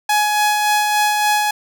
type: tone with tremolo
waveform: sawtooth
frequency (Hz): 840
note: G#5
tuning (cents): +19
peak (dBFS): -9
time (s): 0.09-1.51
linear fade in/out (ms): 5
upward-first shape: sine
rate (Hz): 3.5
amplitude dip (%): 30
effects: none